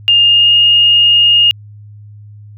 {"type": "tone with pitch glide", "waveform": "sine", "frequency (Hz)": [2820, 2845], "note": ["F7", "F7"], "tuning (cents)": [16, 31], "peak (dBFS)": -5, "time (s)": [0.08, 1.51], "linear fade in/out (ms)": 0, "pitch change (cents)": 15, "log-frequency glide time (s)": [0.2, 0.53], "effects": ["added 104 Hz sine -32 dBFS peak until 2.57 s"]}